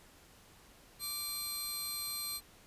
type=tone pair together; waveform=10% pulse; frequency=1168 / 4156 Hz; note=D6 / C8; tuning=-10 / -12 cents; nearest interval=octave + minor seventh; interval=2198 cents; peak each=-38 / -30 dBFS; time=0.99-2.41 s; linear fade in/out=50 ms; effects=pink hiss -60 dBFS RMS until 2.66 s + resampled to 32000 Hz